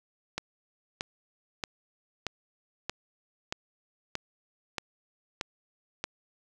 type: click train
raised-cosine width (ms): 0.2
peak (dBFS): -14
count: 10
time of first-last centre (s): 0.38-6.04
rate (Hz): 1.59
effects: none